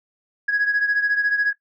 sine beating tone pair, 1661.2 / 1675.2 Hz, G#6 / G#6, 0 / +15 cents, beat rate 14 Hz, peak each -17 / -22 dBFS, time 0.48-1.53 s, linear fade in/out 10 ms, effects noise-tail reverb RT60 0.1 s tail -17 dB re dry + tanh soft clip ceiling -13 dBFS

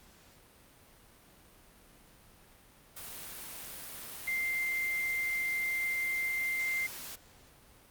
sine tone in noise, 2093 Hz, C7, in tune, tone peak -30 dBFS, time 4.27-6.87 s, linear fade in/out 10 ms, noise white, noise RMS -44 dBFS, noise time 2.96-7.16 s, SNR +11 dB, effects pink hiss -59 dBFS RMS until 7.9 s + Opus 48 kbps

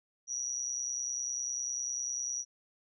sine tone with amplitude modulation, 5800 Hz, F#8, 35 cents flat, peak -29 dBFS, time 0.27-2.45 s, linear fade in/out 50 ms, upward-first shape sine, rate 130 Hz, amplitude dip 90%, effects none

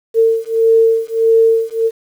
sine beating tone pair, 451.3 / 452.9 Hz, A4 / A#4, +44 / -50 cents, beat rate 1.6 Hz, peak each -12 dBFS, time 0.14-1.91 s, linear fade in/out 50 ms, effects 7-bit

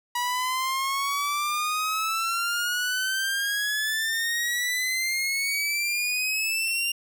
sawtooth exponential sweep, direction up, 967 to 2800 Hz, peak -21 dBFS, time 0.15-6.92 s, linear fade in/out 5 ms, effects none

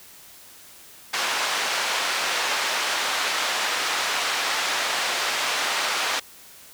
pink band-pass noise, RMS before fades -25 dBFS, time 1.13-6.2 s, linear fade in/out 10 ms, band 880 to 5700 Hz, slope 12 dB/octave, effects white hiss -47 dBFS RMS until 6.73 s

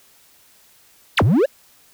triangle exponential two-way sweep, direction down then up, 5410 to 87.31 to 609 Hz, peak -10 dBFS, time 1.17-1.46 s, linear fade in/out 10 ms, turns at 1.23 s, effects white hiss -53 dBFS RMS until 1.93 s

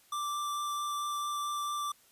square tone with vibrato, 1174.7 Hz, D6, in tune, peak -33 dBFS, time 0.12-1.92 s, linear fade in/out 5 ms, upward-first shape triangle, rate 4.5 Hz, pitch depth 9 cents each way, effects white hiss -63 dBFS RMS until 2.11 s + resampled to 32000 Hz

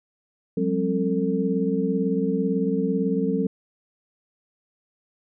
sine tone cluster, 181.2 / 199.2 / 267.3 / 447.6 Hz, F#3 / G3 / C4 / A4, -36 / +28 / +37 / +30 cents, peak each -26 dBFS, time 0.57-3.47 s, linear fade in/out 5 ms, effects none

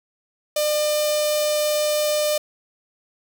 sawtooth tone with notch filter, 601 Hz, D5, 40 cents sharp, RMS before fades -21 dBFS, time 0.56-2.38 s, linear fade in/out 5 ms, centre 1500 Hz, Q 0.53, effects none

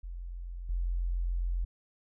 sine tone with level steps, 43.65 Hz, F1, in tune, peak -37 / -28 dBFS, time 0.03-1.65 s, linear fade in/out 10 ms, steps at 0.69 s, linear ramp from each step 5 ms, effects none

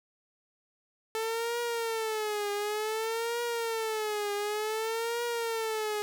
sawtooth tone with vibrato, 440.7 Hz, A4, 3 cents sharp, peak -26 dBFS, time 1.15-6.02 s, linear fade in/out 0 ms, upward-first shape triangle, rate 0.55 Hz, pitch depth 140 cents each way, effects none

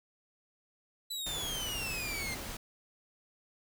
sawtooth exponential sweep, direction down, 3999 to 2075 Hz, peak -33 dBFS, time 1.1-2.35 s, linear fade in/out 10 ms
pink noise, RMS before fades -41 dBFS, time 1.26-2.57 s, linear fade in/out 5 ms
effects none

